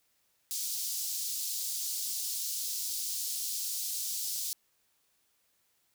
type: high-pass noise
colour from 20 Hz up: pink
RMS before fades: -35 dBFS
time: 0.51-4.53 s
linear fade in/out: 0 ms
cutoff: 4600 Hz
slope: 24 dB/octave
effects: white hiss -73 dBFS RMS until 5.94 s